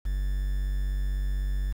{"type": "tone with quantisation", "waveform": "triangle", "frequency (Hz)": 48, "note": "G1", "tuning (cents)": -36, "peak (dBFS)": -23, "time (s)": [0.05, 1.73], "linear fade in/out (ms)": 10, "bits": 8, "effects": []}